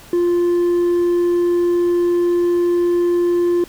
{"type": "tone with hard clipping", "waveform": "sine", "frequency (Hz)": 349.2, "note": "F4", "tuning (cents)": 0, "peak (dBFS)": -14, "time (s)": [0.13, 3.64], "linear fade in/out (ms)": 2, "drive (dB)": 2, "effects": ["pink hiss -42 dBFS RMS until 3.68 s"]}